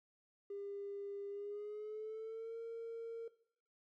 triangle tone with pitch glide, 401.7 to 458.8 Hz, G4 to A#4, +42 to -28 cents, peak -39 dBFS, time 0.5-3.28 s, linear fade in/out 5 ms, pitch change +230 cents, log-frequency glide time 1.29-2.58 s, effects noise-tail reverb RT60 0.6 s tail -19 dB re dry + tanh soft clip ceiling -40 dBFS

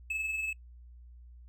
triangle tone with amplitude modulation, 2600 Hz, E7, 24 cents flat, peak -28 dBFS, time 0.1-0.53 s, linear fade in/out 5 ms, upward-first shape sine, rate 21.1 Hz, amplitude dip 45%, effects noise-tail reverb RT60 0.1 s tail -23 dB re dry + added 60 Hz sine -49 dBFS peak until 1.48 s

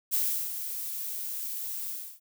violet noise with ADSR envelope, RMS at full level -26 dBFS, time 0.11-2.2 s, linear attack 31 ms, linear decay 350 ms, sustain -9 dB, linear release 310 ms, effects none

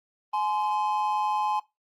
triangle tone pair together, 846.2 / 1036 Hz, G#5 / C6, +32 / -17 cents, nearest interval major third, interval 351 cents, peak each -24 / -27 dBFS, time 0.33-1.6 s, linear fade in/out 10 ms, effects noise-tail reverb RT60 0.2 s tail -19 dB re dry + Opus 32 kbps

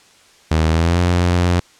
sawtooth tone with pitch glide, 79.5 to 88.21 Hz, D#2 to F2, +38 to +18 cents, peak -9 dBFS, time 0.51-1.6 s, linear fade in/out 5 ms, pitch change +180 cents, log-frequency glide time 0.69-1 s, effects white hiss -49 dBFS RMS until 1.79 s + low-pass 7000 Hz 12 dB/octave

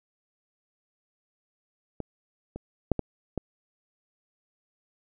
clicks, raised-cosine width 2 ms, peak -19 / -23 / -8 / -14 / -15 dBFS, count 5, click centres 2.003 / 2.56 / 2.917 / 2.993 / 3.377 s, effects none

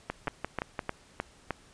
two click trains, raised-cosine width 0.5 ms, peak -16 / -15 dBFS, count 5 / 5, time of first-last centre 0.1-0.792 / 0.28-1.507 s, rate 5.78 / 3.26 Hz, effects pink hiss -58 dBFS RMS until 1.73 s + resampled to 22050 Hz

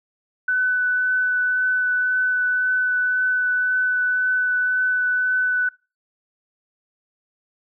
sine tone with vibrato, 1499 Hz, F#6, 22 cents sharp, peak -17 dBFS, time 0.48-5.69 s, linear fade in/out 5 ms, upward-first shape triangle, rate 1.9 Hz, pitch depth 10 cents each way, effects noise-tail reverb RT60 0.3 s tail -23 dB re dry

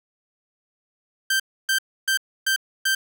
sawtooth tone bursts, 1565 Hz, G6, 3 cents flat, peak -15 dBFS, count 5, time 1.3-2.95 s, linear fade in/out 5 ms, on 98 ms, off 290 ms, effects none

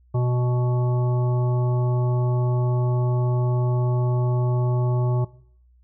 harmonic tone, 123.47 Hz, B2, in tune, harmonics 1 / 3 / 5 / 7 / 9, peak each -19 / -29 / -33 / -36 / -38 dBFS, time 0.14-5.25 s, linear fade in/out 10 ms, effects noise-tail reverb RT60 0.6 s tail -20 dB re dry + added 61 Hz sine -53 dBFS peak until 5.83 s

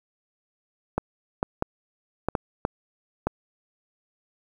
clicks, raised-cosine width 1 ms, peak -9 dBFS, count 7, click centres 0.98 / 1.429 / 1.624 / 2.286 / 2.352 / 2.651 / 3.27 s, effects 8-bit

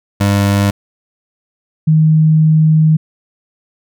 25% pulse / sine tone pair in turn, 100.4 / 156.82 Hz, G2 / D#3, +42 / +14 cents, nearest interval minor sixth, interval 772 cents, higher second, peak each -6 dBFS, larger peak neither, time 0.2-0.71 / 1.87-2.97 s, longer second, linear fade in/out 10 ms, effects none

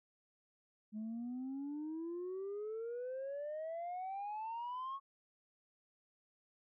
sine exponential sweep, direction up, 210.4 to 1108.7 Hz, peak -38 dBFS, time 0.92-5 s, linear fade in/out 50 ms, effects tanh soft clip ceiling -38 dBFS

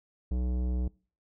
sine tone with tanh clipping, 61.9 Hz, B1, 5 cents sharp, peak -29 dBFS, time 0.31-0.88 s, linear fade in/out 5 ms, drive 15 dB, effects noise-tail reverb RT60 0.4 s tail -24 dB re dry

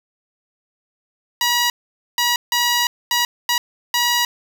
10% pulse tone bursts at uneven times, 963 Hz, B5, 44 cents flat, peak -7 dBFS, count 6, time 1.41-1.7 / 2.18-2.36 / 2.52-2.87 / 3.11-3.25 / 3.49-3.58 / 3.94-4.25 s, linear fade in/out 2 ms, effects none

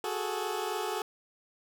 20% pulse tone cluster, 368.5 / 415.2 / 438.8 Hz, F#4 / G#4 / A4, -7 / 0 / -5 cents, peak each -31 dBFS, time 0.04-1.02 s, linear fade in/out 2 ms, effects none

